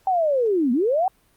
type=linear two-way sweep; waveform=sine; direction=down then up; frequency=780 to 226.7 to 780 Hz; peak=-17 dBFS; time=0.07-1.08 s; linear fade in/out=2 ms; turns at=0.72 s; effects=pink hiss -61 dBFS RMS until 1.36 s + Opus 48 kbps